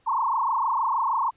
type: tone with frequency modulation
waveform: sine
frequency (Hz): 1000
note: B5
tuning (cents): +21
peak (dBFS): -21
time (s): 0.06-1.31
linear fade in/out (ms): 20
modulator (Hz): 26.4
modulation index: 4.3
effects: pink hiss -65 dBFS RMS until 1.36 s + resampled to 8000 Hz